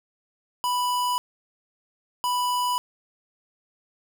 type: tone pair in turn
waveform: square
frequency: 987.8 / 987.8 Hz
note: B5 / B5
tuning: 0 / 0 cents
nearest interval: unison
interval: 0 cents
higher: neither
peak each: -23 dBFS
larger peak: neither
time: 0.64-1.18 / 2.24-2.78 s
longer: neither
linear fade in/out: 0 ms
effects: none